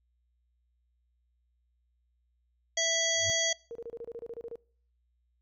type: harmonic tone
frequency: 659.3 Hz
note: E5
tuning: in tune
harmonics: 1 / 3 / 5 / 7 / 9 / 10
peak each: -33 / -33 / -32 / -36 / -33 / -33 dBFS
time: 2.77-3.53 s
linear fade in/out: 5 ms
type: tone with exponential growth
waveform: sine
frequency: 96 Hz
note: G2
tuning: 36 cents flat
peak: -32 dBFS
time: 3.11-3.3 s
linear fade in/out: 0 ms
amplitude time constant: 41 ms
type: tone bursts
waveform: sine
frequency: 466.2 Hz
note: A#4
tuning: in tune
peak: -37 dBFS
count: 12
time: 3.71-4.556 s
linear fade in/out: 0 ms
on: 43 ms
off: 30 ms
effects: noise-tail reverb RT60 0.5 s tail -24 dB re dry + added 60 Hz sine -70 dBFS peak until 5.41 s